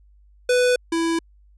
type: tone pair in turn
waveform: square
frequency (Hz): 496.1 / 331.1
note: B4 / E4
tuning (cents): +8 / +8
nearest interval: perfect fifth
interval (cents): 700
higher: first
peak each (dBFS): -16 / -20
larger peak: first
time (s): 0.49-0.76 / 0.92-1.19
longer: neither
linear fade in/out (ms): 5
effects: added 50 Hz sine -50 dBFS peak until 1.57 s + resampled to 24000 Hz